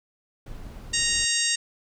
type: noise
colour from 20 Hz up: brown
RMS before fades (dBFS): -39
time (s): 0.46-1.25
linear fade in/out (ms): 5
type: harmonic tone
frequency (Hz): 932.3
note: A#5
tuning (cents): 0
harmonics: 2 / 3 / 4 / 5 / 6 / 7 / 8 / 9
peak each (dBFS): -30 / -30 / -30 / -30 / -30 / -30 / -30 / -30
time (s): 0.93-1.56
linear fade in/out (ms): 10
effects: none